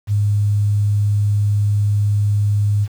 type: tone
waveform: sine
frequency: 103 Hz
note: G#2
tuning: 14 cents flat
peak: -13 dBFS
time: 0.07-2.88 s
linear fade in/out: 50 ms
effects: 7-bit